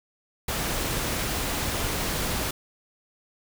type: noise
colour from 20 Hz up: pink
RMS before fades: -28 dBFS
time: 0.48-2.51 s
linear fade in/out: 5 ms
effects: none